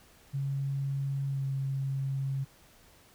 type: tone with pitch glide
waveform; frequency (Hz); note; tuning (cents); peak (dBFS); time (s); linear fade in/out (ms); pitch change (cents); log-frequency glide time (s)
sine; 137.9 to 135.77; C#3 to C#3; -9 to -36; -29; 0.33-2.45; 20; -27; 1.28-1.45
effects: pink hiss -59 dBFS RMS until 3.14 s